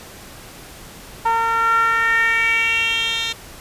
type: tone with band-pass filter sweep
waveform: 10% pulse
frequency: 456.4 Hz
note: A#4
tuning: 37 cents flat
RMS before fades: -18 dBFS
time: 1.25-3.33 s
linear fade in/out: 10 ms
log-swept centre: 970 to 4000 Hz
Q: 4.7
effects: pink hiss -39 dBFS RMS until 3.6 s + resampled to 32000 Hz